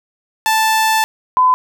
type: tone pair in turn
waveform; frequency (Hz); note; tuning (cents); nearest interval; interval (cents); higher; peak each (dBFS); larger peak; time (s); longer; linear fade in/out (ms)
sawtooth / sine; 880 / 1012.8; A5 / B5; 0 / +43; major second; 243; second; -8; neither; 0.46-1.04 / 1.37-1.54; first; 0
effects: none